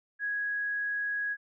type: tone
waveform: sine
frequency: 1661.2 Hz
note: G#6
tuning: in tune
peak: -29 dBFS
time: 0.19-1.37 s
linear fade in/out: 50 ms
effects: none